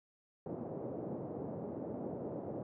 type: band-pass noise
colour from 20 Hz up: white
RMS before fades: -42 dBFS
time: 0.46-2.63 s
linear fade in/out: 2 ms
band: 110 to 580 Hz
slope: 24 dB/octave
effects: none